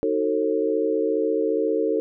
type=chord; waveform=sine; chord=D# diminished seventh; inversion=none; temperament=just; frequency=311.1 / 373.4 / 448 / 537.6 Hz; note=D#4 / F#4 / A4 / C5; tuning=0 / +16 / +31 / +47 cents; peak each=-26 / -28 / -22 / -28 dBFS; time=0.03-2 s; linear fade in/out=0 ms; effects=none